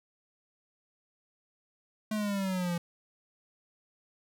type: exponential sweep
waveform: square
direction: down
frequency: 217.4 to 170 Hz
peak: -30 dBFS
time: 2.11-2.78 s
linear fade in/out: 5 ms
effects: none